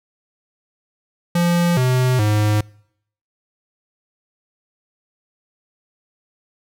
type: tone with pitch steps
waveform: square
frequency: 173 / 127.4 / 105.6 Hz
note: F3 / C3 / G#2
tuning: -16 / -46 / +29 cents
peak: -15 dBFS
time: 1.35-2.61 s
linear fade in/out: 5 ms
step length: 420 ms
effects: noise-tail reverb RT60 0.7 s tail -25 dB re dry